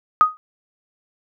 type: tone with exponential decay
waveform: sine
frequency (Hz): 1248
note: D#6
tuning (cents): +5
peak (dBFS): -5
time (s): 0.21-0.37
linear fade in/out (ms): 0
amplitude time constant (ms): 33
effects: none